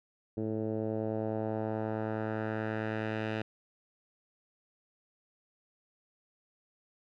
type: tone with low-pass filter sweep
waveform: 10% pulse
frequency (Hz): 109.4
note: A2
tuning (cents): -9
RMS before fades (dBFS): -34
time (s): 0.37-3.42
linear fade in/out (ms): 5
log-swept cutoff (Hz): 390 to 2700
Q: 1.5
effects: none